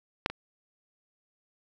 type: clicks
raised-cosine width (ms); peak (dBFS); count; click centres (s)
0.3; -8 / -20; 2; 0.261 / 0.3
effects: none